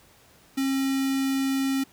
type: tone with notch filter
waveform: square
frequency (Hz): 269.6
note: C#4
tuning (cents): -48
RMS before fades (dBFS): -25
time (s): 0.57-1.84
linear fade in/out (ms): 10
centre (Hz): 940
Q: 1.1
effects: pink hiss -56 dBFS RMS until 1.92 s + high-pass 60 Hz 12 dB/octave

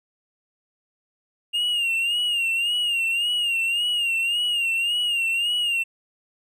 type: tone with vibrato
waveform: triangle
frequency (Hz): 2808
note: F7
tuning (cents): +9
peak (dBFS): -19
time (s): 1.53-5.84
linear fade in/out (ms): 20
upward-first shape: sine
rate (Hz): 1.8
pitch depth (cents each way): 74
effects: none

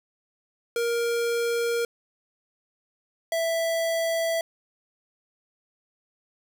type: tone pair in turn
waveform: square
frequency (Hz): 469.1 / 660.5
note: A#4 / E5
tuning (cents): +11 / +3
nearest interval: tritone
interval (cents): 592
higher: second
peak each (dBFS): -24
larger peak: neither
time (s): 0.76-1.85 / 3.32-4.41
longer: neither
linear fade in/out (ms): 2
effects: none

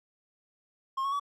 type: tone with pitch steps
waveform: triangle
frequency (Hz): 1071 / 1104.3 / 1138.6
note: C6 / C#6 / C#6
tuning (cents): +40 / -7 / +46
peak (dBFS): -26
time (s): 0.97-1.198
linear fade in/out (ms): 10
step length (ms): 76
effects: none

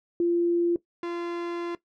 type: tone pair in turn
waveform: sine / 45% pulse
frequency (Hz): 344.3 / 344.3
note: F4 / F4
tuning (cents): -25 / -25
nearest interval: unison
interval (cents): 0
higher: neither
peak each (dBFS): -20 / -29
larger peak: first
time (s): 0.2-0.76 / 1.03-1.75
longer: second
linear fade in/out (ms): 2
effects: noise-tail reverb RT60 0.1 s tail -17 dB re dry + low-pass 3000 Hz 12 dB/octave

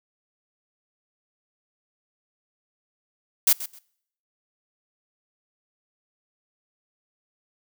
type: noise with echo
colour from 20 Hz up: blue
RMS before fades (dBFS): -17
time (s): 3.47-3.53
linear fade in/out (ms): 5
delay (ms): 130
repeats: 2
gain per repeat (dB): -15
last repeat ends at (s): 3.79
effects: noise-tail reverb RT60 0.7 s tail -25 dB re dry

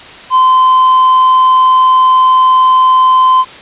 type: tone with hard clipping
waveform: triangle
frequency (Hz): 1031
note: C6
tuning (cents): -26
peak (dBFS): -3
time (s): 0.3-3.45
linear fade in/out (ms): 50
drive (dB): 1
effects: white hiss -31 dBFS RMS until 3.61 s + resampled to 8000 Hz

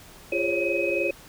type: tone cluster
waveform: sine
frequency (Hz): 345.3 / 408.3 / 537 / 560 / 2532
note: F4 / G#4 / C5 / C#5 / D#7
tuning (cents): -20 / -29 / +45 / +18 / +30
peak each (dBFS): -28 / -31 / -30 / -29 / -27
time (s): 0.32-1.11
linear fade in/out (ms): 5
effects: pink hiss -48 dBFS RMS until 1.28 s

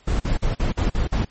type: noise bursts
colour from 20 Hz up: brown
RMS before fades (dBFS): -20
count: 7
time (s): 0.07-1.25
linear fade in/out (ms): 10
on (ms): 130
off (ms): 45
effects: pink hiss -55 dBFS RMS until 1.3 s + MP3 32 kbps

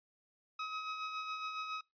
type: tone with tremolo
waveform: sawtooth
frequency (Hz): 1272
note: D#6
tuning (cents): +38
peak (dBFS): -33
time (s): 0.59-1.81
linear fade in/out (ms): 5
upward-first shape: sine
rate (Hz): 7.2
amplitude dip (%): 40
effects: noise-tail reverb RT60 0.2 s tail -24 dB re dry + resampled to 11025 Hz

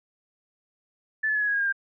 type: tone with pitch steps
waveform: sine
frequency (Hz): 1747 / 1723.9 / 1701.2 / 1678.7 / 1656.6 / 1634.7 / 1613.1 / 1591.9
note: A6 / A6 / G#6 / G#6 / G#6 / G#6 / G6 / G6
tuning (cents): -13 / -36 / +41 / +18 / -5 / -28 / +49 / +26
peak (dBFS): -22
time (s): 1.23-1.726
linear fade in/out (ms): 10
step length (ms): 62
effects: none

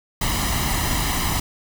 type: noise with comb filter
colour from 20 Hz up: pink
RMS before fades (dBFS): -22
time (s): 0.21-1.4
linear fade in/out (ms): 5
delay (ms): 1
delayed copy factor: +0.65
effects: none

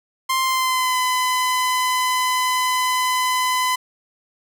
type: tone with pitch glide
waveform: sawtooth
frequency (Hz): 1050 to 1011.3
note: C6 to B5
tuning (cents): +6 to +41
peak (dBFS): -14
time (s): 0.29-3.76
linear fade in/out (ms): 10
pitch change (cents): -65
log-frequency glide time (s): 0.42-0.98
effects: none

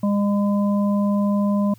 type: harmonic tone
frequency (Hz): 203.1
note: G#3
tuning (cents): -38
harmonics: 1 / 3 / 5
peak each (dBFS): -17 / -27 / -31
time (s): 0.03-1.74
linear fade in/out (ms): 5
effects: added 110 Hz sine -46 dBFS peak until 1.78 s + white hiss -57 dBFS RMS until 1.78 s

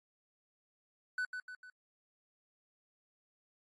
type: tone with echo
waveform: triangle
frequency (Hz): 1498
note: F#6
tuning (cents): +21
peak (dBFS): -31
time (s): 1.18-1.25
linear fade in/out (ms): 2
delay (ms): 150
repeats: 3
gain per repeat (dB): -6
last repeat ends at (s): 1.7
effects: AAC 32 kbps

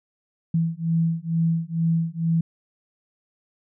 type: beating tone pair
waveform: sine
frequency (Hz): 163.9 / 166.1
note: E3 / E3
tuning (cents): -10 / +13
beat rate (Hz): 2.2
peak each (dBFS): -23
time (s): 0.54-2.41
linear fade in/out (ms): 5
effects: none

